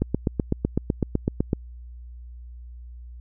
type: click train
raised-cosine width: 3 ms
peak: -8 dBFS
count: 13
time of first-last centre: 0.02-1.531 s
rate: 7.94 Hz
effects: added 60 Hz sine -38 dBFS peak until 3.2 s